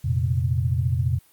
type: chord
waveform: sine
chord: F suspended fourth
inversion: none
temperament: just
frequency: 87.31 / 116.41 / 130.96 Hz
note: F2 / Bb2 / C3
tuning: 0 / -2 / +2 cents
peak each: -24 dBFS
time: 0.04-1.19 s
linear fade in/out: 10 ms
effects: white hiss -57 dBFS RMS until 1.32 s + Opus 48 kbps